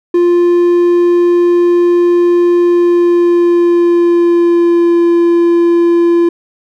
triangle tone with pitch glide, 349.2 to 342.2 Hz, F4 to F4, 0 to -35 cents, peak -4 dBFS, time 0.14-6.29 s, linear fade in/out 5 ms, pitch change -35 cents, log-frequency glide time 2.61-5.01 s, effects none

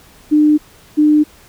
sine tone pair in turn, 301.3 / 301.3 Hz, D4 / D4, +44 / +44 cents, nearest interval unison, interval 0 cents, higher neither, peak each -7 dBFS, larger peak neither, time 0.31-0.58 / 0.97-1.24 s, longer neither, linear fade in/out 20 ms, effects pink hiss -45 dBFS RMS until 1.48 s

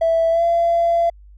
triangle tone with pitch glide, 659.3 to 679.8 Hz, E5 to F5, 0 to -47 cents, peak -10 dBFS, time 0.01-1.1 s, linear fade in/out 10 ms, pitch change +53 cents, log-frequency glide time 0.3-0.43 s, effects tanh soft clip ceiling -11 dBFS + added 50 Hz sine -41 dBFS peak until 1.37 s

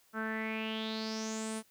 sawtooth tone with low-pass filter sweep, 220 Hz, A3, in tune, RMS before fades -37 dBFS, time 0.13-1.63 s, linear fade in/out 50 ms, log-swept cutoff 1400 to 10000 Hz, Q 6.4, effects white hiss -67 dBFS RMS until 1.7 s

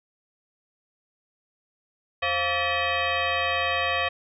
sine tone with frequency modulation, 698.5 Hz, F5, in tune, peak -22 dBFS, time 2.22-4.09 s, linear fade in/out 10 ms, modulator 614 Hz, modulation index 4.1, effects none

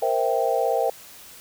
sine chord, C dominant seventh, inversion third, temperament equal, 466.2 / 523.3 / 659.3 / 784 Hz, Bb4 / C5 / E5 / G5, 0 / 0 / 0 / 0 cents, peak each -25 dBFS, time 0.02-0.9 s, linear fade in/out 5 ms, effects white hiss -45 dBFS RMS until 1.4 s

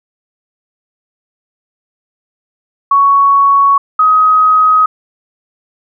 sine tone pair in turn, 1115 / 1261.6 Hz, C#6 / D#6, +10 / +24 cents, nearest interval major second, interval 214 cents, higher second, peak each -5 dBFS, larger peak neither, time 2.91-3.78 / 3.99-4.86 s, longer neither, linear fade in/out 5 ms, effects none

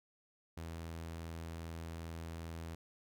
sawtooth tone, 82.5 Hz, E2, 2 cents sharp, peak -39 dBFS, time 0.57-2.75 s, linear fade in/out 5 ms, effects none

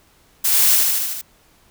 blue noise with echo, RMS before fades -17 dBFS, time 0.44-0.76 s, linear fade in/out 10 ms, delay 76 ms, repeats 6, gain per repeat -2 dB, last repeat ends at 1.216 s, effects pink hiss -55 dBFS RMS until 1.7 s

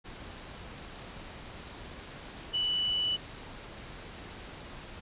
sine tone in noise, 2966 Hz, F#7, 4 cents sharp, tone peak -27 dBFS, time 2.53-3.17 s, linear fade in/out 20 ms, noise pink, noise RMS -45 dBFS, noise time 0.04-5.01 s, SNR +15 dB, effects resampled to 8000 Hz

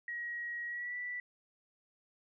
sine tone with pitch glide, 1900 to 1965.9 Hz, A#6 to B6, +33 to -8 cents, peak -37 dBFS, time 0.08-1.2 s, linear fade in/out 2 ms, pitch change +59 cents, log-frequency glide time 0.67-0.96 s, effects none

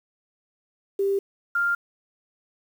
sine tone pair in turn, 394.8 / 1397.6 Hz, G4 / F6, +12 / +1 cents, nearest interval octave + minor seventh, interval 2189 cents, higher second, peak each -20 dBFS, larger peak neither, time 0.99-1.19 / 1.55-1.75 s, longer neither, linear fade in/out 5 ms, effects 8-bit

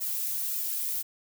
violet noise with flanger, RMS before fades -31 dBFS, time 0-1.03 s, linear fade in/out 20 ms, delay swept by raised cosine 1.8 to 3.1 ms, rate 1.8 Hz, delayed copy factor -0.85, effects none

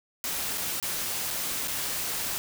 white noise with dropouts, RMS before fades -31 dBFS, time 0.24-2.38 s, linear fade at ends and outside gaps 0 ms, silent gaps 0.575-0.579 / 0.8-0.827 / 1.305-1.309 / 1.675-1.681 s, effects none

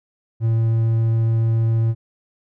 triangle tone, 113.4 Hz, A#2, 47 cents flat, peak -13 dBFS, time 0.4-1.95 s, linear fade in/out 50 ms, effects none

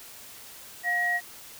sine tone pair together, 710 / 1900.5 Hz, F5 / A#6, +28 / +33 cents, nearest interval octave + perfect fourth, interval 1705 cents, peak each -31 / -24 dBFS, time 0.83-1.21 s, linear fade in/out 50 ms, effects white hiss -46 dBFS RMS until 1.59 s

